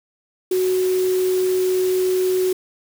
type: tone in noise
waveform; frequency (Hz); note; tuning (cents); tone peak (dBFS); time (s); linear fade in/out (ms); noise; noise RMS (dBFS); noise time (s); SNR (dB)
sine; 370.3; F#4; +1; -16; 0.51-2.53; 5; white; -33; 0.51-2.53; +14
effects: none